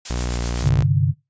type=noise with tremolo; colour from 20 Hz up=blue; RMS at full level=-26 dBFS; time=0.05-0.69 s; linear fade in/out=5 ms; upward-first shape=sine; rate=7.8 Hz; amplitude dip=50%
type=tone with vibrato; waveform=sawtooth; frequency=60 Hz; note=B1; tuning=49 cents flat; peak=-18 dBFS; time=0.1-0.83 s; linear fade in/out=0 ms; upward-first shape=triangle; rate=2.3 Hz; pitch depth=31 cents each way
type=chord; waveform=sine; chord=G suspended fourth; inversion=none; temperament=just; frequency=98 / 130.67 / 147 Hz; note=G2 / C3 / D3; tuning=0 / -2 / +2 cents; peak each=-20 / -19 / -18 dBFS; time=0.61-1.14 s; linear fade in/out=50 ms
effects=noise-tail reverb RT60 0.2 s tail -20 dB re dry + resampled to 16000 Hz